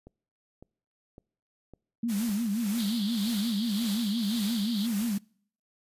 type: click train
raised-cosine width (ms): 2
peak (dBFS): -34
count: 5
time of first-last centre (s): 0.07-2.292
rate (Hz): 1.8
type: tone with vibrato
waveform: sine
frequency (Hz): 217.2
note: A3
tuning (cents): -22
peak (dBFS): -26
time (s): 2.03-5.18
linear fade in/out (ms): 5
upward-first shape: sine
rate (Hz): 5.7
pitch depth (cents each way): 170
type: noise with tremolo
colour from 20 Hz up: white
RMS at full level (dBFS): -38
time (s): 2.08-5.19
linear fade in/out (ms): 20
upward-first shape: triangle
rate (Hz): 1.8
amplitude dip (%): 65
type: band-pass noise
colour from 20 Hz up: pink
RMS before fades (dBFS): -40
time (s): 2.78-4.87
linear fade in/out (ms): 10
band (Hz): 3100 to 4800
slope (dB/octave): 96
effects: noise-tail reverb RT60 0.6 s tail -26 dB re dry + resampled to 32000 Hz